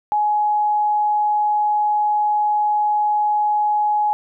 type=tone; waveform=sine; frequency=840 Hz; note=G#5; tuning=19 cents sharp; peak=-15 dBFS; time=0.12-4.13 s; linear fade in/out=0 ms; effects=none